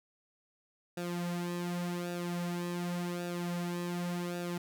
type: tone with flanger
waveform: sawtooth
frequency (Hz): 175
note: F3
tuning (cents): +4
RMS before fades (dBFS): -36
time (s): 0.97-4.58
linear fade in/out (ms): 5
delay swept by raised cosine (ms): 0.94 to 4.34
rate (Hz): 0.88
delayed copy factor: -0.7
effects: none